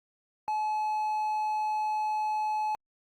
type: tone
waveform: triangle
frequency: 856 Hz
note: A5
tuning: 48 cents flat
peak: -25 dBFS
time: 0.48-2.75 s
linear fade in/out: 0 ms
effects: Opus 48 kbps